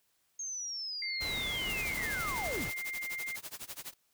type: linear sweep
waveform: sine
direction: down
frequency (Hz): 6490 to 130.81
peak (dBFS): -36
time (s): 0.39-2.66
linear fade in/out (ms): 5
type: tone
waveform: sine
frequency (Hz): 2100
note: C7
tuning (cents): +6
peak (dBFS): -36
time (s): 1.02-3.36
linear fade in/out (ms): 2
type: noise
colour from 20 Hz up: pink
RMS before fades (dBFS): -41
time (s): 1.2-2.71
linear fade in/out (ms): 20
type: noise with tremolo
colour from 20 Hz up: white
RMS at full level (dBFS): -41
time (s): 1.69-3.94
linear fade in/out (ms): 10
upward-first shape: sine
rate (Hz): 12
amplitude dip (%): 95
effects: white hiss -74 dBFS RMS until 4.13 s